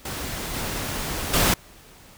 pink noise with level steps, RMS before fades -31 / -29 / -19 dBFS, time 0.05-1.54 s, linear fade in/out 5 ms, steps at 0.53 / 1.33 s, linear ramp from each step 10 ms, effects pink hiss -49 dBFS RMS until 2.17 s

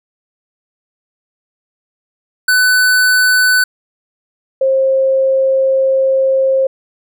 square / sine tone pair in turn, 1500 / 532.5 Hz, F#6 / C5, +23 / +30 cents, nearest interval octave + tritone, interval 1793 cents, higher first, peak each -9 dBFS, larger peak neither, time 2.48-3.64 / 4.61-6.67 s, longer second, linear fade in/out 5 ms, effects none

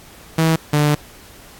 sawtooth tone pair in turn, 161.6 / 148.38 Hz, E3 / D3, -34 / +18 cents, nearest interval minor second, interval 148 cents, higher first, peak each -9 dBFS, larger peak neither, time 0.38-0.56 / 0.73-0.95 s, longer second, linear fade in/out 5 ms, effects pink hiss -43 dBFS RMS until 1.59 s + AAC 64 kbps

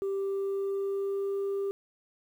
sine tone with pitch glide, 392 to 395.9 Hz, G4 to G4, 0 to +17 cents, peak -26 dBFS, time 0.02-1.71 s, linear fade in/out 0 ms, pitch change +17 cents, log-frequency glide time 0.19-1.38 s, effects tanh soft clip ceiling -27 dBFS + 10-bit

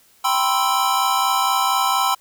square chord, C major seventh, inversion second, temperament equal with one note detuned, 784 / 987.8 / 1052 / 1318.5 Hz, G5 / B5 / C6 / E6, 0 / 0 / +9 / 0 cents, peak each -23 dBFS, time 0.24-2.15 s, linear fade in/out 10 ms, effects white hiss -55 dBFS RMS until 2.2 s

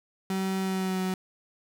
35% pulse tone with pitch glide, 190.6 to 186.46 Hz, G3 to F#3, -48 to +14 cents, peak -25 dBFS, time 0.3-1.14 s, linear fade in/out 2 ms, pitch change -38 cents, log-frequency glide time 0.61-1.01 s, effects none

